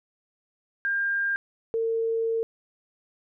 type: tone pair in turn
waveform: sine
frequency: 1602 / 453.7 Hz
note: G6 / A#4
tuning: +37 / -47 cents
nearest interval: octave + minor seventh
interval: 2184 cents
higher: first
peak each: -23 dBFS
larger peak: neither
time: 0.85-1.36 / 1.74-2.43 s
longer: second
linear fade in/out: 0 ms
effects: none